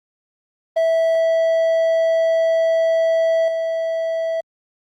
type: tone with level steps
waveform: triangle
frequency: 655 Hz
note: E5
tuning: 11 cents flat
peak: -12 / -17 dBFS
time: 0.76-4.41 s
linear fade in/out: 10 ms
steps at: 3.48 s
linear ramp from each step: 2 ms
effects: Opus 24 kbps